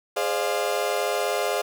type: chord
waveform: 35% pulse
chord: D half-diminished seventh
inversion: second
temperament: equal with one note detuned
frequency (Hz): 415.3 / 523.3 / 602.8 / 698.5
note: Ab4 / C5 / D5 / F5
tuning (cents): 0 / 0 / +45 / 0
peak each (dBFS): -27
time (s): 0.16-1.62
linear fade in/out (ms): 10
effects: none